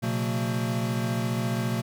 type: tone cluster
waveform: square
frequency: 121.6 / 136.2 / 180.3 / 226.1 Hz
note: B2 / C#3 / F#3 / A3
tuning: -26 / -30 / -45 / +47 cents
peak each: -29 / -36 / -34 / -31 dBFS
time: 0.02-1.82 s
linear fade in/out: 20 ms
effects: none